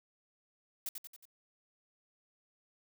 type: noise with echo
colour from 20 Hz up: blue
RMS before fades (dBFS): -38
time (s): 0.86-0.89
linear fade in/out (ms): 2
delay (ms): 91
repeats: 4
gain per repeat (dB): -5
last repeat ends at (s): 1.254
effects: none